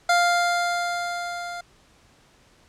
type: tone with level ramp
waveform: 25% pulse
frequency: 699 Hz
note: F5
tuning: 1 cent sharp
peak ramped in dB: -12 to -28 dBFS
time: 0.09-1.61 s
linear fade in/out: 5 ms
effects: pink hiss -57 dBFS RMS until 2.68 s + low-pass 8000 Hz 12 dB/octave